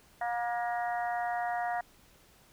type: harmonic tone with a mistuned harmonic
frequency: 237.9 Hz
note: A#3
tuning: 35 cents sharp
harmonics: 3 / 4 / 5 / 6 / 7 / 8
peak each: -31 / -40 / -46 / -43 / -44 / -41 dBFS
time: 0.21-1.81 s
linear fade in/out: 5 ms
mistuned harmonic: 8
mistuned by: -16 cents
effects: pink hiss -61 dBFS RMS until 2.52 s